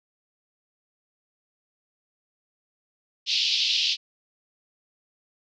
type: band-pass noise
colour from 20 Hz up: pink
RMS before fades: -24 dBFS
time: 3.26-3.97 s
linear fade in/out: 50 ms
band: 2800 to 5100 Hz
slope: 48 dB/octave
effects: none